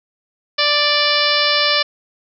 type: harmonic tone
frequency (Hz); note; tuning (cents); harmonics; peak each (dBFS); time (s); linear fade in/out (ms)
587.3; D5; 0; 1 / 2 / 3 / 4 / 5 / 6 / 7 / 8 / 9; -22 / -22 / -22 / -22 / -22 / -22 / -22 / -22 / -22; 0.58-1.83; 10
effects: none